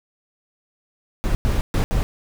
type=noise bursts at uneven times; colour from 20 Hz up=brown; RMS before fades=-19 dBFS; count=4; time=1.24-1.35 / 1.45-1.61 / 1.74-1.84 / 1.91-2.03 s; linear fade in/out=0 ms; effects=none